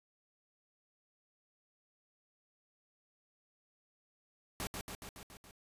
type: noise with echo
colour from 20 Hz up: pink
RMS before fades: -39 dBFS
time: 4.6-4.67 s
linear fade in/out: 0 ms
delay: 140 ms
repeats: 6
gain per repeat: -3 dB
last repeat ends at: 5.51 s
effects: resampled to 32000 Hz